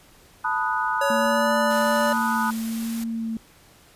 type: chord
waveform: sine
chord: B dominant seventh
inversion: third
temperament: equal with one note detuned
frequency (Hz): 880 / 987.8 / 1244.5 / 1474.9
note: A5 / B5 / D#6 / F#6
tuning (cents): 0 / 0 / 0 / -6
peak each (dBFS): -27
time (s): 0.44-2.51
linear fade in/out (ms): 10
type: tone with pitch glide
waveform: square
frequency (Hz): 562 to 585.5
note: C#5 to D5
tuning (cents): +24 to -5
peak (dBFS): -23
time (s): 1.01-2.13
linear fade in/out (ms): 5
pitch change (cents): +71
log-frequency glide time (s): 1.14-1.55
type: tone with vibrato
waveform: sine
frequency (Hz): 226.6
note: A#3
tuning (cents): -49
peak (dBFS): -25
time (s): 1.1-3.37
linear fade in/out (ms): 2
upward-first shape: sine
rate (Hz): 1.2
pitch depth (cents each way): 17
type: noise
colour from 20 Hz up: white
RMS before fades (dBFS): -38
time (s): 1.7-3.04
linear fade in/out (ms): 5
effects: pink hiss -53 dBFS RMS until 3.95 s + resampled to 32000 Hz